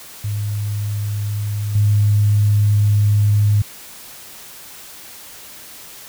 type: tone with level steps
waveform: sine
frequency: 103.83 Hz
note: G#2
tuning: in tune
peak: -19 / -11 dBFS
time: 0.24-3.62 s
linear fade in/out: 5 ms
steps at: 1.75 s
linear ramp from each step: 5 ms
effects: white hiss -38 dBFS RMS until 6.08 s